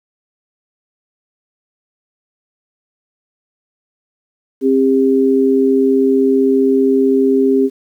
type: tone pair together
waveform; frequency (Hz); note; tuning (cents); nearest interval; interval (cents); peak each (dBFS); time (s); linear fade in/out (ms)
sine; 266 / 401.4; C4 / G4; +29 / +41; perfect fifth; 712; -12; 4.61-7.7; 50
effects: 8-bit